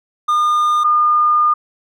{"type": "tone pair in turn", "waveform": ["triangle", "sine"], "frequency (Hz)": [1214, 1214], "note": ["D#6", "D#6"], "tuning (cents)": [-43, -43], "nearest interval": "unison", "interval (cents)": 0, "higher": "neither", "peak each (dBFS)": -10, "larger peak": "neither", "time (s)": [[0.28, 0.84], [0.84, 1.54]], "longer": "second", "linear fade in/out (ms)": 10, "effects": []}